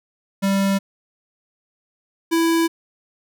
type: tone pair in turn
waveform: square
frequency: 196 / 330.9 Hz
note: G3 / E4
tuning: 0 / +7 cents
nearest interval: major sixth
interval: 907 cents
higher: second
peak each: -17 / -16 dBFS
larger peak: second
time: 0.42-0.79 / 2.31-2.68 s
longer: neither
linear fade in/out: 20 ms
effects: none